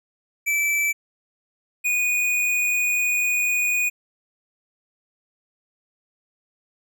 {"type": "tone pair in turn", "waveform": "square", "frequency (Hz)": [2318, 2467], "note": ["D7", "D#7"], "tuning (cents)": [-23, -15], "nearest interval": "minor second", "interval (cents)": 108, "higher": "second", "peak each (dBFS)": -20, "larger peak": "neither", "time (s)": [[0.46, 0.93], [1.84, 3.9]], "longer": "second", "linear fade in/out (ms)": 20, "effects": []}